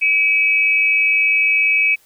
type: tone pair together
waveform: sine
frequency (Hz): 2303 / 2563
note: D7 / E7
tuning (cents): -34 / -49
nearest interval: major second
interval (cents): 185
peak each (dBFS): -15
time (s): 0.01-1.96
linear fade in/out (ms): 20
effects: white hiss -54 dBFS RMS until 2.05 s